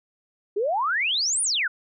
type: exponential two-way sweep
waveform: sine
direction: up then down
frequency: 382.7 to 9956 to 1370 Hz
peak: -21 dBFS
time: 0.56-1.68 s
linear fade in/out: 10 ms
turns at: 1.42 s
effects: none